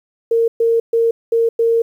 sine tone bursts at uneven times, 460 Hz, A#4, 23 cents flat, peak -11 dBFS, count 5, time 0.31-0.48 / 0.6-0.8 / 0.93-1.11 / 1.32-1.49 / 1.59-1.82 s, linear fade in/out 5 ms, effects 8-bit

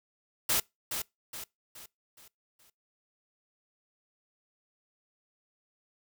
white noise with echo, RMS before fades -27 dBFS, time 0.49-0.6 s, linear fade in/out 5 ms, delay 420 ms, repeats 5, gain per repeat -7 dB, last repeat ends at 2.7 s, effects noise-tail reverb RT60 0.2 s tail -24 dB re dry

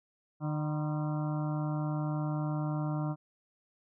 harmonic tone with a mistuned harmonic, 151.4 Hz, D#3, 47 cents flat, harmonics 1 / 2 / 4 / 5 / 6 / 7 / 8 / 9, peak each -31 / -37 / -43 / -45 / -47 / -48 / -49 / -50 dBFS, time 0.4-3.16 s, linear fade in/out 50 ms, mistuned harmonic 6, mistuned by +89 cents, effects none

